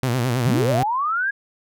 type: tone with vibrato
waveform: sawtooth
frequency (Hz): 123.8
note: B2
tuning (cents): +5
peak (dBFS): -15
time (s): 0.03-0.83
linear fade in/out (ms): 0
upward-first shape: sine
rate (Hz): 9.3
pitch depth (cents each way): 110
type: linear sweep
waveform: sine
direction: up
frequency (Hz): 101.8 to 1661.2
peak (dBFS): -19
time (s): 0.45-1.31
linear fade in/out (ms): 10
effects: none